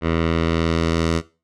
10% pulse tone with low-pass filter sweep, 82.41 Hz, E2, in tune, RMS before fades -20 dBFS, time 0.01-1.22 s, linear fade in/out 50 ms, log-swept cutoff 2500 to 6800 Hz, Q 1, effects noise-tail reverb RT60 0.3 s tail -17 dB re dry

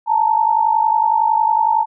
sine tone pair together, 868 / 918.9 Hz, A5 / A#5, -24 / -25 cents, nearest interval minor second, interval 99 cents, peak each -15 dBFS, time 0.06-1.86 s, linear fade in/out 50 ms, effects none

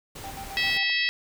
pink noise, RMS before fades -40 dBFS, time 0.15-0.78 s, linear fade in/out 10 ms
triangle tone with tremolo, 784 Hz, G5, in tune, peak -34 dBFS, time 0.24-0.9 s, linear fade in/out 0 ms, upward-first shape square, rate 7.6 Hz, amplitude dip 80%
harmonic tone, 650 Hz, E5, 24 cents flat, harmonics 3 / 4 / 5 / 6 / 7 / 8, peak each -26 / -28 / -30 / -32 / -33 / -34 dBFS, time 0.57-1.09 s, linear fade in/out 0 ms
effects none

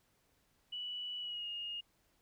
sine tone with pitch glide, 2953 to 2849 Hz, F#7 to F7, -4 to +34 cents, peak -39 dBFS, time 0.72-1.81 s, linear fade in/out 10 ms, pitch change -62 cents, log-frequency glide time 1.19-1.48 s, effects pink hiss -74 dBFS RMS until 2.21 s

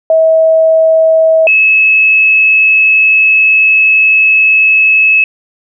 sine tone pair in turn, 644 / 2589 Hz, E5 / E7, -41 / -32 cents, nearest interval 2 octaves, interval 2409 cents, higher second, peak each -4 dBFS, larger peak neither, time 0.1-1.47 / 1.47-5.24 s, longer second, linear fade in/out 2 ms, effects none

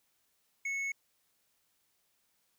sine tone with hard clipping, 2200 Hz, C#7, 14 cents flat, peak -34 dBFS, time 0.65-0.92 s, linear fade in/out 5 ms, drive 5 dB, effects white hiss -75 dBFS RMS until 2.58 s

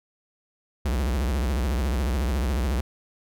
square tone with vibrato, 65.41 Hz, C2, in tune, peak -23 dBFS, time 0.85-2.81 s, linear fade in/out 5 ms, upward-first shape triangle, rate 14 Hz, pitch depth 300 cents each way, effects none

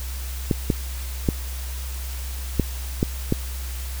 clicks, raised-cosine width 3 ms, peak -5 dBFS, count 6, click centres 0.512 / 0.702 / 1.288 / 2.597 / 3.029 / 3.324 s, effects added 64 Hz sine -28 dBFS peak until 4 s + white hiss -38 dBFS RMS until 4 s

